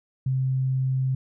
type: tone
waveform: sine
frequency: 131.3 Hz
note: C3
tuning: 6 cents sharp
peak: -21 dBFS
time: 0.26-1.15 s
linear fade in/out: 5 ms
effects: none